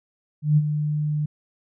sine tone with ADSR envelope, 150.2 Hz, D3, 39 cents sharp, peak -12 dBFS, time 0.42-1.26 s, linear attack 150 ms, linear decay 42 ms, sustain -9 dB, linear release 8 ms, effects none

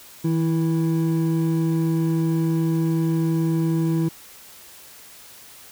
triangle tone pair together, 161.3 / 329 Hz, E3 / E4, -37 / -3 cents, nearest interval octave, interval 1234 cents, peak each -18 / -21 dBFS, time 0.24-4.09 s, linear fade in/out 10 ms, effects white hiss -45 dBFS RMS until 5.71 s

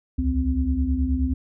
sine tone cluster, 65.4 / 74.9 / 258.5 Hz, C2 / D2 / C4, 0 / +35 / -21 cents, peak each -24 dBFS, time 0.18-1.34 s, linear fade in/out 10 ms, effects none

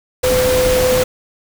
sine tone in noise, 507 Hz, B4, 45 cents sharp, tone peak -12 dBFS, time 0.23-1.04 s, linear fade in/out 10 ms, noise pink, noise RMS -19 dBFS, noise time 0.23-1.04 s, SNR +4 dB, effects none

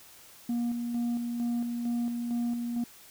sine tone with tremolo, 237.8 Hz, A#3, 35 cents sharp, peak -24 dBFS, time 0.49-2.84 s, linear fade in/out 5 ms, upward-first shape square, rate 2.2 Hz, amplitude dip 45%, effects tanh soft clip ceiling -26 dBFS + white hiss -53 dBFS RMS until 3.1 s

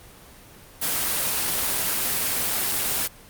white noise, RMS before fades -24 dBFS, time 0.81-3.08 s, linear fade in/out 20 ms, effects pink hiss -47 dBFS RMS until 3.29 s + Opus 24 kbps

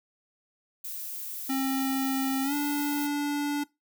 violet noise, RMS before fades -37 dBFS, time 0.84-3.07 s, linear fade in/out 5 ms
square tone with pitch glide, 267.5 to 290 Hz, C4 to D4, +38 to -22 cents, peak -27 dBFS, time 1.49-3.64 s, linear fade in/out 10 ms, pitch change +140 cents, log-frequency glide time 2.43-2.54 s
effects noise-tail reverb RT60 0.2 s tail -21 dB re dry

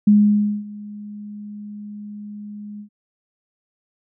sine tone with ADSR envelope, 207.7 Hz, G#3, in tune, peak -8 dBFS, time 0.07-2.89 s, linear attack 7 ms, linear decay 560 ms, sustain -23 dB, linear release 91 ms, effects none

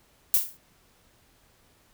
violet noise with exponential decay, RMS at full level -17 dBFS, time 0.34-0.57 s, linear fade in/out 1 ms, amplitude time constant 49 ms, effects pink hiss -62 dBFS RMS until 1.93 s

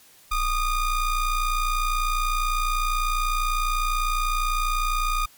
square ring-modulated tone, 604 Hz, D5, 48 cents sharp, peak -19 dBFS, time 0.31-5.26 s, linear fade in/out 10 ms, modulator 634 Hz, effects white hiss -53 dBFS RMS until 5.37 s + MP3 96 kbps

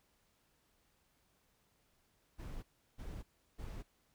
brown noise bursts, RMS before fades -45 dBFS, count 3, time 2.38-3.83 s, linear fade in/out 20 ms, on 250 ms, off 350 ms, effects pink hiss -75 dBFS RMS until 4.14 s

